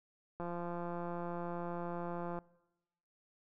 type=click train; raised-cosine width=1 ms; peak=-28 dBFS; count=345; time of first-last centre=0.4-2.388 s; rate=173 Hz; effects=noise-tail reverb RT60 1.0 s tail -23 dB re dry